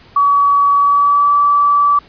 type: tone with pitch glide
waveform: sine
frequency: 1136 to 1155.2 Hz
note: C#6 to D6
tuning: +42 to -29 cents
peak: -8 dBFS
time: 0.16-1.99 s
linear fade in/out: 5 ms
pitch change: +29 cents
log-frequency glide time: 0.76-1.33 s
effects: pink hiss -44 dBFS RMS until 2.08 s + resampled to 11025 Hz